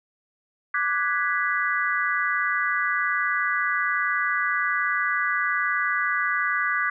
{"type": "chord", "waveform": "sine", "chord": "G# half-diminished seventh", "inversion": "second", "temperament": "equal", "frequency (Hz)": [1174.7, 1480, 1661.2, 1975.5], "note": ["D6", "F#6", "G#6", "B6"], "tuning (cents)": [0, 0, 0, 0], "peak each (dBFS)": -27, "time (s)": [0.74, 6.9], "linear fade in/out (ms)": 5, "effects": []}